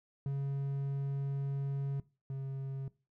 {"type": "tone pair in turn", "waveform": "triangle", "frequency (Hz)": [138.59, 135.42], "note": ["C#3", "C#3"], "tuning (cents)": [0, -40], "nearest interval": "unison", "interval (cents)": 40, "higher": "first", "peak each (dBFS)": [-30, -34], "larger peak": "first", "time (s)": [[0.26, 2], [2.3, 2.88]], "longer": "first", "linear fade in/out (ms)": 2, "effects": ["noise-tail reverb RT60 0.3 s tail -20 dB re dry"]}